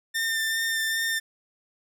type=tone with vibrato; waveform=sawtooth; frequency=1800 Hz; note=A6; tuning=39 cents sharp; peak=-21 dBFS; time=0.14-1.2 s; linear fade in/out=20 ms; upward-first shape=sine; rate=2.5 Hz; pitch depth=15 cents each way; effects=none